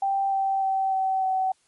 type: tone with pitch steps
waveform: sine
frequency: 784 / 777.2 / 770.5 / 763.9 / 757.3 Hz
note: G5 / G5 / G5 / G5 / F#5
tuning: 0 / -15 / -30 / -45 / +40 cents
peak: -21 dBFS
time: 0.02-1.52 s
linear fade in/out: 5 ms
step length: 300 ms
effects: white hiss -65 dBFS RMS until 1.67 s + MP3 48 kbps